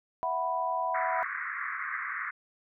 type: chord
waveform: sine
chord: E suspended second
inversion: none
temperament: equal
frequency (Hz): 659.3 / 740 / 987.8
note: E5 / F#5 / B5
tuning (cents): 0 / 0 / 0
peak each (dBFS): -34 / -33 / -30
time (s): 0.23-1.23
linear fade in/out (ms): 0
type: band-pass noise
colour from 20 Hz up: white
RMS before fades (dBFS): -35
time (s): 0.94-2.31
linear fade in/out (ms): 10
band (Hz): 1100 to 2100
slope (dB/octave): 96
effects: none